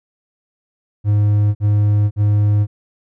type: tone bursts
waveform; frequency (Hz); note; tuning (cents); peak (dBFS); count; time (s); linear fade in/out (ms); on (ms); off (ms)
triangle; 103.83; G#2; 0; -9; 3; 1.04-2.67; 50; 510; 50
effects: none